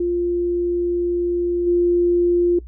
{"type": "tone with level steps", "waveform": "sine", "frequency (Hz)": 349.2, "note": "F4", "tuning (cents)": 0, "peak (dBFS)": [-17, -13], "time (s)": [0, 2.59], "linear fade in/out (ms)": 5, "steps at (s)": 1.66, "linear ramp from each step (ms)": 20, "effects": ["noise-tail reverb RT60 0.1 s tail -19 dB re dry", "added 60 Hz sine -34 dBFS peak until 2.67 s"]}